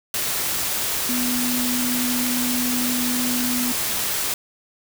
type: tone in noise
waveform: sine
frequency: 246.9 Hz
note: B3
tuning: in tune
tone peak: -23 dBFS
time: 1.09-3.72 s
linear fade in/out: 2 ms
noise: white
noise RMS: -24 dBFS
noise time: 0.14-4.34 s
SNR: -2 dB
effects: none